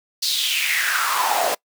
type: noise with high-pass filter sweep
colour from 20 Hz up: pink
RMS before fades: -21 dBFS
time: 0.22-1.55 s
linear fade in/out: 10 ms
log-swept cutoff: 4600 to 560 Hz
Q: 4.7
effects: noise-tail reverb RT60 0.1 s tail -24 dB re dry